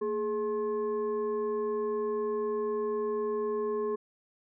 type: tone with frequency modulation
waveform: sine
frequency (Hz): 420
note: G#4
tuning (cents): +19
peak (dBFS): -28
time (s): 0.01-3.96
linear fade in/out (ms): 10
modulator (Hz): 648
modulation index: 0.57
effects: none